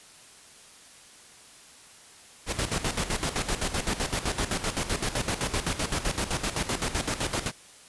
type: noise with tremolo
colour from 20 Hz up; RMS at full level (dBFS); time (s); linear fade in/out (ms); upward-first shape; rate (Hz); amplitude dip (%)
pink; -27; 2.46-7.52; 50; square; 7.8; 70
effects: white hiss -51 dBFS RMS until 7.88 s + resampled to 24000 Hz